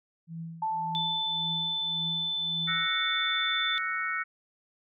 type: tone with tremolo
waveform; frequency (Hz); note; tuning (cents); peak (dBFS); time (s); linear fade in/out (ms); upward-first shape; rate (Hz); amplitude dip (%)
sine; 164.81; E3; 0; -34; 0.27-2.89; 50; triangle; 1.8; 100
type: tone with exponential decay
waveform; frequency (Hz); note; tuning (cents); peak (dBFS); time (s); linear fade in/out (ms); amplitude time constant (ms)
sine; 880; A5; 0; -26; 0.62-3.43; 5; 610
type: tone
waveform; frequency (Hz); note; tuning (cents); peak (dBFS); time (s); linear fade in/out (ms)
sine; 3520; A7; 0; -28; 0.95-3.78; 0
type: chord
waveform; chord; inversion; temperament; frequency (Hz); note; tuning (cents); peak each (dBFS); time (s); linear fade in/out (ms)
sine; F# dominant seventh; third; equal; 1318.5 / 1480 / 1864.7 / 2217; E6 / F#6 / A#6 / C#7; 0 / 0 / 0 / 0; -34; 2.67-4.24; 20
effects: none